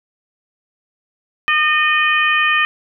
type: harmonic tone with a mistuned harmonic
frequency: 610 Hz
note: D#5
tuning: 34 cents flat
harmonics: 2 / 3 / 4 / 5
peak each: -18 / -16 / -17 / -23 dBFS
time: 1.48-2.65 s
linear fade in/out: 0 ms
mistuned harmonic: 4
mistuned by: +27 cents
effects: none